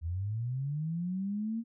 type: linear sweep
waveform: sine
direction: up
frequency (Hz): 77.78 to 233.1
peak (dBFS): -31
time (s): 0.01-1.64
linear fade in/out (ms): 50
effects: none